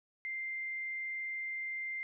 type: tone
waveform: sine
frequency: 2093 Hz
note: C7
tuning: in tune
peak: -36 dBFS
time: 0.25-2.03 s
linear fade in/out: 0 ms
effects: none